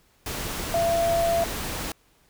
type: tone in noise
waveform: sine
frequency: 675 Hz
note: E5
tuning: 41 cents sharp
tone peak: -20 dBFS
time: 0.74-1.44 s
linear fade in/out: 2 ms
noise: pink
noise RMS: -31 dBFS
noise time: 0.26-1.92 s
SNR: +8 dB
effects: pink hiss -62 dBFS RMS until 2.29 s